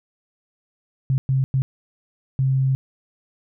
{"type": "tone bursts at uneven times", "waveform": "sine", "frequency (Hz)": 133.1, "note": "C3", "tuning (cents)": 30, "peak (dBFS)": -16, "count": 4, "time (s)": [[1.1, 1.18], [1.29, 1.44], [1.54, 1.62], [2.39, 2.75]], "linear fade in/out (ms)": 0, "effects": []}